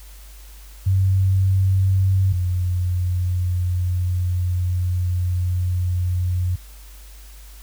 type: tone pair in turn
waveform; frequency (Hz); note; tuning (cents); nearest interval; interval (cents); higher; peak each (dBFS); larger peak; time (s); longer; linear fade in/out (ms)
sine; 95.3 / 89.87; G2 / F#2; -48 / -50; minor second; 102; first; -14 / -18; first; 0.86-2.33 / 2.33-6.56; second; 10
effects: added 50 Hz sine -39 dBFS peak until 7.62 s + white hiss -48 dBFS RMS until 7.62 s